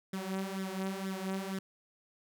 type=tone with flanger; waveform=sawtooth; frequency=191.4 Hz; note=G3; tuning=41 cents flat; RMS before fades=-37 dBFS; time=0.13-1.59 s; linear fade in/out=5 ms; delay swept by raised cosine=0.55 to 5.35 ms; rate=2.1 Hz; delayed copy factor=+0.7; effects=none